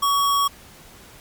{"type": "tone with sample-and-hold", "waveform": "sine", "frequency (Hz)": 1129, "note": "C#6", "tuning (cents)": 31, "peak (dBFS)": -16, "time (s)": [0.02, 0.48], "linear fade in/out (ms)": 10, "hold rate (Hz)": 4410, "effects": ["pink hiss -46 dBFS RMS until 1.2 s", "MP3 96 kbps"]}